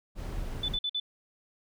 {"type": "noise", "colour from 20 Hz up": "brown", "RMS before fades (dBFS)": -35, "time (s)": [0.15, 0.79], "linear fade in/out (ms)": 50}
{"type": "tone bursts", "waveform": "sine", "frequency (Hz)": 3499, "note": "A7", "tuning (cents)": -10, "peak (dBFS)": -28, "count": 4, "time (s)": [0.63, 1], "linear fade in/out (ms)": 5, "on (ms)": 55, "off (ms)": 50}
{"effects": []}